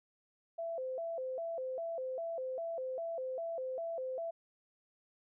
sine tone with vibrato, 587.3 Hz, D5, in tune, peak -36 dBFS, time 0.58-4.31 s, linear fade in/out 10 ms, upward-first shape square, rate 2.5 Hz, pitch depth 220 cents each way, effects none

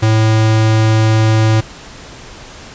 square tone, 110 Hz, A2, in tune, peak -9 dBFS, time 0.02-1.61 s, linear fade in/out 10 ms, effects pink hiss -34 dBFS RMS until 2.74 s + resampled to 16000 Hz

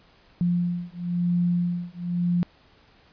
sine beating tone pair, 174.61 / 175.6 Hz, F3 / F3, 0 / +10 cents, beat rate 0.99 Hz, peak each -25 dBFS, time 0.41-2.43 s, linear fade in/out 0 ms, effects pink hiss -57 dBFS RMS until 3.12 s + resampled to 11025 Hz

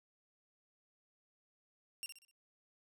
15% pulse tone with echo, 2766 Hz, F7, 17 cents flat, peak -33 dBFS, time 2.03-2.06 s, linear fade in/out 0 ms, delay 63 ms, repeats 4, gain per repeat -8 dB, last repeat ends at 2.312 s, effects none

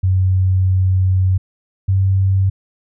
sine tone pair in turn, 93.5 / 96.02 Hz, F#2 / G2, +19 / -35 cents, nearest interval unison, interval 46 cents, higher second, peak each -11 dBFS, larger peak neither, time 0.03-1.38 / 1.88-2.5 s, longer first, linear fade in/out 10 ms, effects none

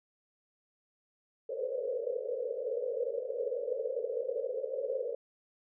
pink band-pass noise, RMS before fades -35 dBFS, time 1.49-5.15 s, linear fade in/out 5 ms, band 450 to 550 Hz, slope 96 dB/octave, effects none

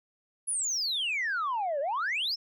sine exponential two-way sweep, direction down then up, 10710 to 540 to 5500 Hz, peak -26 dBFS, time 0.47-2.36 s, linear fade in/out 20 ms, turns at 1.8 s, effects tanh soft clip ceiling -25 dBFS

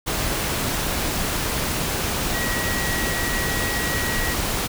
sine tone in noise, 1913 Hz, A#6, 44 cents sharp, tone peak -27 dBFS, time 2.33-4.35 s, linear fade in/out 20 ms, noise pink, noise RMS -24 dBFS, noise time 0.06-4.68 s, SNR -6 dB, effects none

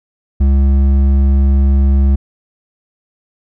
triangle tone with hard clipping, 68.2 Hz, C#2, 28 cents flat, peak -9 dBFS, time 0.4-2.16 s, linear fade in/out 10 ms, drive 11 dB, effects none

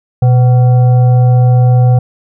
sine tone with frequency modulation, 123.47 Hz, B2, in tune, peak -4 dBFS, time 0.22-1.99 s, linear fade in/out 5 ms, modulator 629 Hz, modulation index 0.32, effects none

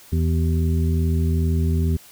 harmonic tone with a mistuned harmonic, 82.41 Hz, E2, in tune, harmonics 1 / 2 / 3 / 5, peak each -18 / -24 / -28 / -32 dBFS, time 0.12-1.97 s, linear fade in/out 10 ms, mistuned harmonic 5, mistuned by -110 cents, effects white hiss -47 dBFS RMS until 2.11 s

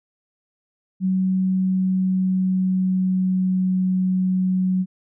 sine tone with pitch glide, 187.5 to 185.56 Hz, F#3 to F#3, +23 to +5 cents, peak -17 dBFS, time 1-4.86 s, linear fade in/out 50 ms, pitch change -18 cents, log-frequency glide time 1.41-3.74 s, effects none

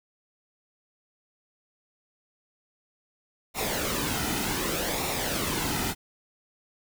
pink noise with flanger, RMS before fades -29 dBFS, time 3.54-5.95 s, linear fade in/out 50 ms, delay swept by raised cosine 0.63 to 1.83 ms, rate 0.66 Hz, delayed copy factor -0.55, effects none

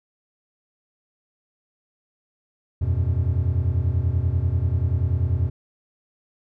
triangle chord, E suspended second, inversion none, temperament just, 82.41 / 92.71 / 123.61 Hz, E2 / F#2 / B2, 0 / +4 / +2 cents, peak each -21 / -21 / -23 dBFS, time 2.81-5.5 s, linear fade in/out 10 ms, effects none

